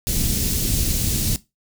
pink band-stop noise, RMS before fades -21 dBFS, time 0.07-1.36 s, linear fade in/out 0 ms, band 230 to 4900 Hz, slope 12 dB/octave, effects noise-tail reverb RT60 0.2 s tail -17 dB re dry

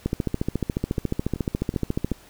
two click trains, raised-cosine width 3 ms, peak -21 / -10 dBFS, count 4 / 30, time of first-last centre 0.98-2.121 / 0.06-2.117 s, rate 2.63 / 14.1 Hz, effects pink hiss -51 dBFS RMS until 2.29 s

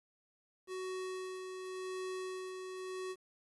square tone with tremolo, 372.7 Hz, F#4, 13 cents sharp, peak -39 dBFS, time 0.67-3.16 s, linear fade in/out 50 ms, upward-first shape sine, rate 0.89 Hz, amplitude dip 40%, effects resampled to 24000 Hz + 11-bit

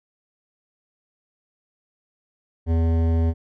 sine tone with hard clipping, 82.41 Hz, E2, in tune, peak -19 dBFS, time 2.66-3.34 s, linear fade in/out 50 ms, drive 14 dB, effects none

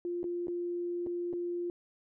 sine tone with dropouts, 349.2 Hz, F4, in tune, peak -32 dBFS, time 0.05-1.7 s, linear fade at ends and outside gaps 1 ms, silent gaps 0.231-0.241 / 0.471-0.482 / 1.064-1.069 / 1.329-1.335 s, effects none

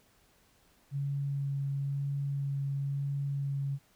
sine tone with vibrato, 139.7 Hz, C#3, 14 cents sharp, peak -30 dBFS, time 0.91-3.79 s, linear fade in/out 50 ms, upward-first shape sine, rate 1 Hz, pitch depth 10 cents each way, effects pink hiss -66 dBFS RMS until 3.95 s

